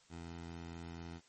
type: tone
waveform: 15% pulse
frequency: 84.3 Hz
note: E2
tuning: 39 cents sharp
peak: -39 dBFS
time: 0.09-1.21 s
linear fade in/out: 50 ms
effects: white hiss -67 dBFS RMS until 1.28 s + MP3 32 kbps